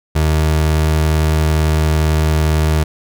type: tone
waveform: 30% pulse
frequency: 77.78 Hz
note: D#2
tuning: in tune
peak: -9 dBFS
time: 0.15-2.84 s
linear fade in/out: 10 ms
effects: none